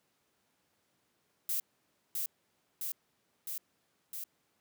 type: noise with echo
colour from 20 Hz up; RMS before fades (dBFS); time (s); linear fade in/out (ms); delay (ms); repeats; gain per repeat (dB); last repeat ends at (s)
violet; -33; 1.49-1.6; 2; 660; 4; -2; 4.24
effects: pink hiss -75 dBFS RMS until 4.6 s + high-pass 150 Hz 12 dB/octave